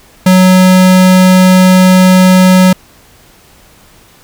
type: tone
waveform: square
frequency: 185 Hz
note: F#3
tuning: in tune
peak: -3 dBFS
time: 0.26-2.73 s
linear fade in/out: 5 ms
effects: pink hiss -42 dBFS RMS until 4.23 s